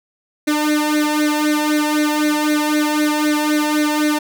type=tone with flanger; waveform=sawtooth; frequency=300.9 Hz; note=D4; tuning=42 cents sharp; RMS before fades=-17 dBFS; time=0.47-4.19 s; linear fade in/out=10 ms; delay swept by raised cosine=0.48 to 1.15 ms; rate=3.9 Hz; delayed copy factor=+1; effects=none